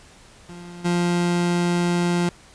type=tone with level steps; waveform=30% pulse; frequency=174.61 Hz; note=F3; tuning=in tune; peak=-34 / -16 dBFS; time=0.49-2.29 s; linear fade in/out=2 ms; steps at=0.84 s; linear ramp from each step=20 ms; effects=pink hiss -49 dBFS RMS until 2.54 s + resampled to 22050 Hz